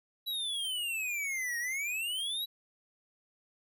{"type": "exponential two-way sweep", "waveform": "square", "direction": "down then up", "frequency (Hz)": [3951, 1857, 3951], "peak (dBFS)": -33, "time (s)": [0.26, 2.46], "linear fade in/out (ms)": 20, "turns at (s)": 1.58, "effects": []}